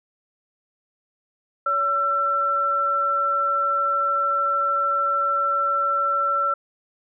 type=tone pair together; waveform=sine; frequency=566 / 1343.4 Hz; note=C#5 / E6; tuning=+36 / +32 cents; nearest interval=octave + minor third; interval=1496 cents; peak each=-29 / -19 dBFS; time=1.66-6.54 s; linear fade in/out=5 ms; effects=none